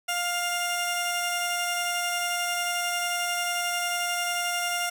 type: tone pair together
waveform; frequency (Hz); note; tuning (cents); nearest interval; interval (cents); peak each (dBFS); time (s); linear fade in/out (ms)
15% pulse; 702.8 / 2800; F5 / F7; +11 / +4; 2 octaves; 2393; -21 / -24; 0.08-4.9; 10
effects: none